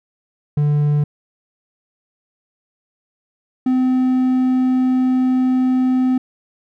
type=tone pair in turn; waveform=triangle; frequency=147.3 / 256.2 Hz; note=D3 / C4; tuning=+6 / -36 cents; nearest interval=minor seventh; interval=958 cents; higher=second; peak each=-11 dBFS; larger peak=neither; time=0.57-1.04 / 3.66-6.18 s; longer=second; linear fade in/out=5 ms; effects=none